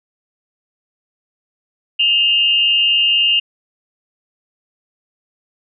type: tone with amplitude modulation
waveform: sine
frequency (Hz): 2817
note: F7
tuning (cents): +14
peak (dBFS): -8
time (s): 1.99-3.4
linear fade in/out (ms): 10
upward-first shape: sine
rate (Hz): 224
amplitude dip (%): 65
effects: none